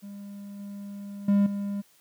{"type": "tone with level steps", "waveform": "triangle", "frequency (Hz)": 201.2, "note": "G3", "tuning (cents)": 45, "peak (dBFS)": [-36, -34, -16, -26], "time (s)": [0.02, 1.82], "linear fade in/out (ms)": 20, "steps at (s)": [0.59, 1.28, 1.46], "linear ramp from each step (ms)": 5, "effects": ["white hiss -61 dBFS RMS until 2 s", "high-pass 80 Hz 12 dB/octave"]}